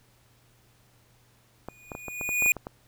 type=clicks; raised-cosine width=1 ms; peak=-21 dBFS; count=10; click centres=1.686 / 1.918 / 1.951 / 2.083 / 2.212 / 2.291 / 2.423 / 2.461 / 2.567 / 2.669 s
type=tone with exponential growth; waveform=square; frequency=2457 Hz; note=D#7; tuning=22 cents flat; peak=-18 dBFS; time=1.69-2.52 s; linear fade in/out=1 ms; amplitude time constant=180 ms
effects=added 119 Hz sine -63 dBFS peak until 2.87 s + pink hiss -63 dBFS RMS until 2.87 s